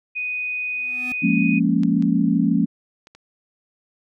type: tone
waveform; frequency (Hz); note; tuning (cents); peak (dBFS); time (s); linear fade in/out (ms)
sine; 2489; D#7; 0; -23; 0.15-1.6; 20
type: tone with exponential growth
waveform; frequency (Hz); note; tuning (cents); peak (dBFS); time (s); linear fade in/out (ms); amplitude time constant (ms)
square; 250; B3; +21; -29; 0.66-1.12; 0; 98
type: chord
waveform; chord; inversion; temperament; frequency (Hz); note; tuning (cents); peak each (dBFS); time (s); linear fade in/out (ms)
sine; Bb minor seventh; second; equal; 174.61 / 207.7 / 233.1 / 277.2; F3 / Ab3 / Bb3 / Db4; 0 / 0 / 0 / 0; -21; 1.22-2.66; 20
type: clicks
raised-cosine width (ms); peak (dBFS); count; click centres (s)
0.2; -20 / -24 / -28 / -28; 4; 1.834 / 2.024 / 3.071 / 3.15
effects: none